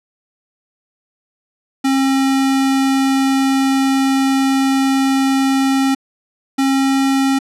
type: tone pair in turn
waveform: square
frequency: 269.1 / 270.2 Hz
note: C4 / C#4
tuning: +49 / -44 cents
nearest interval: unison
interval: 7 cents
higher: second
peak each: -13 dBFS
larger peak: neither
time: 1.84-5.95 / 6.58-7.39 s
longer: first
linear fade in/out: 10 ms
effects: low-pass 11000 Hz 12 dB/octave